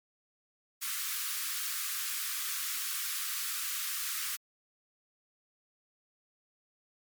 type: high-pass noise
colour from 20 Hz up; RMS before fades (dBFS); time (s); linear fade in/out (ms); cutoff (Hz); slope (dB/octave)
white; -35; 0.81-4.37; 20; 1100; 96
effects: MP3 96 kbps